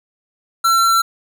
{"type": "tone", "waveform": "square", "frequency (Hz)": 1351, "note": "E6", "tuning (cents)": 42, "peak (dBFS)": -12, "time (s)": [0.64, 1.02], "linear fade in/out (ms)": 10, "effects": []}